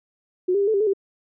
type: tone with pitch steps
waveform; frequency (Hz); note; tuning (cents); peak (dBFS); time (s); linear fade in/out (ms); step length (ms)
sine; 365 / 401.8 / 398.9 / 438.6 / 396 / 432.1 / 392.3; F#4 / G4 / G4 / A4 / G4 / A4 / G4; -24 / +43 / +30 / -6 / +18 / -31 / +1; -17; 0.48-0.935; 10; 65
effects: none